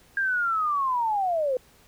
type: linear sweep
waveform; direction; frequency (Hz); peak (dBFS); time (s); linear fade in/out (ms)
sine; down; 1619 to 492.6; -22; 0.17-1.57; 2
effects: pink hiss -57 dBFS RMS until 1.87 s